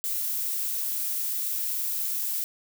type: noise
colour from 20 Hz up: violet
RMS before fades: -29 dBFS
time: 0.04-2.44 s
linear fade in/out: 0 ms
effects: none